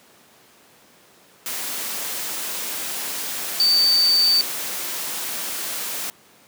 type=tone in noise; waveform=sine; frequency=4586 Hz; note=D8; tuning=42 cents flat; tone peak=-14 dBFS; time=3.6-4.41 s; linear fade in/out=0 ms; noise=white; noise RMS=-28 dBFS; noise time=1.46-6.1 s; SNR=+11 dB; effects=pink hiss -52 dBFS RMS until 6.47 s + high-pass 200 Hz 12 dB/octave